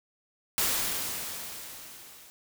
white noise with level ramp, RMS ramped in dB -26 to -52 dBFS, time 0.58-2.3 s, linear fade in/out 0 ms, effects none

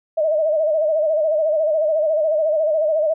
sine tone with vibrato, 622.3 Hz, D#5, in tune, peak -15 dBFS, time 0.17-3.14 s, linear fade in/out 10 ms, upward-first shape sine, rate 14 Hz, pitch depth 82 cents each way, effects none

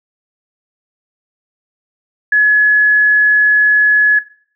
sine tone, 1697 Hz, G#6, 37 cents sharp, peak -7 dBFS, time 2.32-4.19 s, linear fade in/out 5 ms, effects noise-tail reverb RT60 0.5 s tail -17 dB re dry

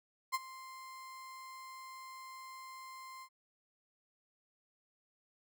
35% pulse tone with ADSR envelope, 1046.5 Hz, C6, in tune, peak -28 dBFS, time 0.32-3.29 s, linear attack 26 ms, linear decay 33 ms, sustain -18 dB, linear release 67 ms, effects none

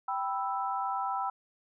sine chord, E minor, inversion first, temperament equal, 784 / 987.8 / 1318.5 Hz, G5 / B5 / E6, 0 / 0 / 0 cents, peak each -33 / -34 / -35 dBFS, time 0.08-1.3 s, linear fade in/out 5 ms, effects none

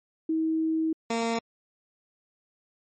sine / 15% pulse tone pair in turn, 320 / 229.8 Hz, D#4 / A#3, +49 / -25 cents, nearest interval tritone, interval 574 cents, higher first, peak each -23 / -19 dBFS, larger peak second, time 0.29-0.93 / 1.1-1.39 s, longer first, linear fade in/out 5 ms, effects MP3 32 kbps

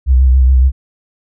sine tone with vibrato, 64.6 Hz, C2, 21 cents flat, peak -5 dBFS, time 0.06-0.72 s, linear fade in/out 50 ms, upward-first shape sine, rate 7.1 Hz, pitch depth 50 cents each way, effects none

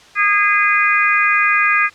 harmonic tone, 410 Hz, G#4, 22 cents flat, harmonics 3 / 4 / 5 / 6, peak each -17 / -17 / -17 / -17 dBFS, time 0.15-1.9 s, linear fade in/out 50 ms, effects white hiss -44 dBFS RMS until 1.94 s + low-pass 5000 Hz 12 dB/octave

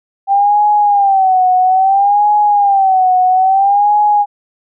sine tone with vibrato, 784 Hz, G5, in tune, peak -7 dBFS, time 0.27-4.26 s, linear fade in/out 50 ms, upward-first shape sine, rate 0.6 Hz, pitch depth 110 cents each way, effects none

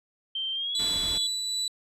sine tone with pitch glide, 3136 to 3400 Hz, G7 to G#7, 0 to +40 cents, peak -28 dBFS, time 0.35-1.27 s, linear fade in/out 5 ms, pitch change +140 cents, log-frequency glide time 0.53-0.77 s
35% pulse tone with tremolo, 3958 Hz, B7, 3 cents sharp, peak -24 dBFS, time 0.75-1.68 s, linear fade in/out 2 ms, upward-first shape triangle, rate 2.6 Hz, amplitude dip 30%
pink noise, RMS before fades -38 dBFS, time 0.79-1.18 s, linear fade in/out 5 ms
effects resampled to 32000 Hz

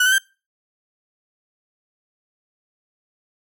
35% pulse tone with pitch steps, 1480 / 1526.9 / 1575.3 Hz, F#6 / G6 / G6, 0 / -46 / +8 cents, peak -12 dBFS, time 0-0.183 s, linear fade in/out 5 ms, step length 61 ms, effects noise-tail reverb RT60 0.3 s tail -22 dB re dry

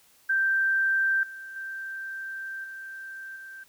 sine tone with level steps, 1568 Hz, G6, in tune, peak -21 / -38 / -33 / -37 / -40 dBFS, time 0.29-3.64 s, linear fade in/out 10 ms, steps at 1.23 / 1.56 / 2.64 / 3.36 s, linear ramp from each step 2 ms, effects white hiss -60 dBFS RMS until 3.68 s

